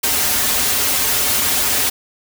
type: noise with comb filter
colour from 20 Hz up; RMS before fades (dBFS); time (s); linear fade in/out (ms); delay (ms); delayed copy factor
white; -17; 0.03-1.9; 10; 6; -0.9
effects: none